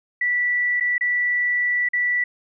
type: tone with dropouts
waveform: sine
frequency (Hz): 1961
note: B6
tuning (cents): -13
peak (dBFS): -18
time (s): 0.21-2.24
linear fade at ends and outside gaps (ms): 5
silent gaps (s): 0.8-0.807 / 0.981-1.009 / 1.888-1.933
effects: none